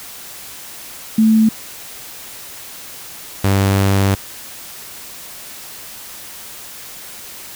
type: tone pair in turn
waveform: sine / sawtooth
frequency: 220 / 98 Hz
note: A3 / G2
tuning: 0 / 0 cents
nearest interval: octave + major second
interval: 1400 cents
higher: first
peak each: -8 dBFS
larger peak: neither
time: 1.18-1.49 / 3.44-4.15 s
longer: second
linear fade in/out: 5 ms
effects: white hiss -34 dBFS RMS until 7.55 s